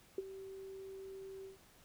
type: tone with ADSR envelope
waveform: sine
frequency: 385.4 Hz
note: G4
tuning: 29 cents flat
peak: -32 dBFS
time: 0.18-1.58 s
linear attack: 3 ms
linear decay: 27 ms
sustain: -14 dB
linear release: 130 ms
effects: pink hiss -64 dBFS RMS until 1.84 s